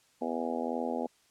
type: harmonic tone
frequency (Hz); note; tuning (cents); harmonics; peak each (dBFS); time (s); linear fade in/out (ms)
82.6; E2; +4; 3 / 4 / 5 / 6 / 7 / 8 / 9 / 10; -35 / -41 / -40 / -37 / -41 / -40 / -41 / -40; 0.21-1.07; 10
effects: white hiss -66 dBFS RMS until 1.3 s + low-pass 9000 Hz 12 dB/octave